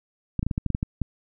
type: clicks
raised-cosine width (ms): 5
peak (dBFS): -12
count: 10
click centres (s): 0.393 / 0.429 / 0.466 / 0.512 / 0.579 / 0.663 / 0.703 / 0.749 / 0.829 / 1.017
effects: none